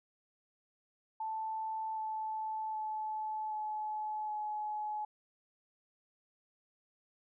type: tone with pitch steps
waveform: sine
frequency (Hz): 880 / 871.9 / 863.9 / 855.9 / 848.1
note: A5 / A5 / A5 / A5 / G#5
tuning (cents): 0 / -16 / -32 / -48 / +36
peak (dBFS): -35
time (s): 1.2-5.05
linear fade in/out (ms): 5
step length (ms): 770
effects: none